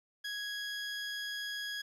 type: tone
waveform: 20% pulse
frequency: 1661.2 Hz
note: G#6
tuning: in tune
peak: -32 dBFS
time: 0.24-1.82 s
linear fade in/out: 10 ms
effects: low-pass 9000 Hz 12 dB/octave + 11-bit